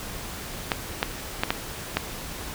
clicks, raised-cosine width 0.3 ms, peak -5 dBFS, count 5, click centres 0.718 / 1.029 / 1.435 / 1.505 / 1.97 s, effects pink hiss -36 dBFS RMS until 2.54 s

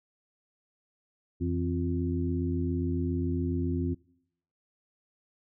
harmonic tone with a mistuned harmonic, 87.31 Hz, F2, in tune, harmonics 1 / 2 / 3 / 4, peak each -30 / -35 / -31 / -35 dBFS, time 1.4-3.95 s, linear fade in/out 20 ms, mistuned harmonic 2, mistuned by -100 cents, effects noise-tail reverb RT60 0.7 s tail -22 dB re dry

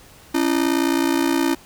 45% pulse ring-modulated tone, 304.7 Hz, D#4, 36 cents flat, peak -14 dBFS, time 0.34-1.55 s, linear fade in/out 10 ms, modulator 29.6 Hz, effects pink hiss -47 dBFS RMS until 1.65 s

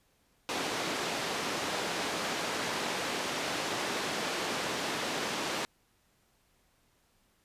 pink band-pass noise, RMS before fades -34 dBFS, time 0.49-5.65 s, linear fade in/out 0 ms, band 280 to 5900 Hz, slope 12 dB/octave, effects pink hiss -70 dBFS RMS until 7.44 s + resampled to 32000 Hz

